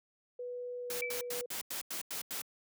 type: tone with pitch glide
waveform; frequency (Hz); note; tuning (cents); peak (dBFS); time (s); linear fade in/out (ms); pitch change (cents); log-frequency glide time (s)
sine; 491.7 to 488.6; B4 to B4; -8 to -19; -38; 0.39-1.46; 5; -11; 0.79-0.89
type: noise bursts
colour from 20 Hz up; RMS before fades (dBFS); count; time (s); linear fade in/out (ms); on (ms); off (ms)
white; -39; 8; 0.9-2.417; 2; 110; 91
type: tone with exponential decay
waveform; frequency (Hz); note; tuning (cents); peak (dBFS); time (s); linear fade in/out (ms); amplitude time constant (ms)
sine; 2315; D7; -25; -31; 1.02-1.31; 2; 61
effects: high-pass 150 Hz 12 dB/octave

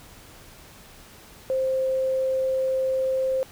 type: tone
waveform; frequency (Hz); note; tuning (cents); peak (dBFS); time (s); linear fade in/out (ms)
sine; 525; C5; +6; -21; 1.5-3.43; 0
effects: pink hiss -48 dBFS RMS until 3.51 s

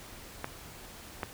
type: clicks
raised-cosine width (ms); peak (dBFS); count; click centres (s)
0.5; -18 / -17; 2; 0.444 / 1.232
effects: pink hiss -48 dBFS RMS until 1.33 s

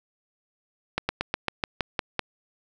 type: slowing click train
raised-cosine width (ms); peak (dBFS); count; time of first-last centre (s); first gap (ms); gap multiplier
0.3; -8; 9; 0.98-2.193; 110; 1.09
effects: none

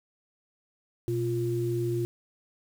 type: tone pair together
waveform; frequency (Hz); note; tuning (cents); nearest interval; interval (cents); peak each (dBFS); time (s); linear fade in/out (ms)
sine; 122.33 / 349.2; B2 / F4; -16 / 0; octave + tritone; 1816; -29 / -28; 1.08-2.05; 0
effects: 8-bit

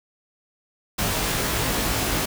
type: noise with comb filter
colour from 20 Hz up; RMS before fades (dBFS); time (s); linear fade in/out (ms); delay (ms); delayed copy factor
pink; -24; 0.98-2.26; 10; 19; +1
effects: none

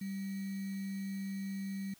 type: tone with sample-and-hold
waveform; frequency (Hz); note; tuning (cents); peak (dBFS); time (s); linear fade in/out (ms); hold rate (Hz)
sine; 195; G3; -9; -36; 0.01-1.94; 5; 2100
effects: white hiss -63 dBFS RMS until 1.99 s

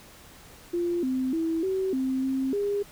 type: tone with pitch steps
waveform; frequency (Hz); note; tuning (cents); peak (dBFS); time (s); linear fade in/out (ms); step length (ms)
sine; 346.8 / 259.2 / 326.4 / 380.1 / 262.2 / 265.4 / 406.1; F4 / C4 / E4 / F#4 / C4 / C4 / G#4; -12 / -16 / -17 / +47 / +4 / +25 / -39; -24; 0.73-2.83; 10; 300
effects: pink hiss -50 dBFS RMS until 2.91 s

